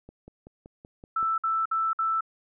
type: click train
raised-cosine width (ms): 2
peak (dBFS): -32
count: 7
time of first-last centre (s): 0.09-1.229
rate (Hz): 5.27
type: tone bursts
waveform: sine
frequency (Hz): 1323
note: E6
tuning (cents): +6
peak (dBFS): -23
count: 4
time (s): 1.16-2.208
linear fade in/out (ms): 5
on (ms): 220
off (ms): 56
effects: none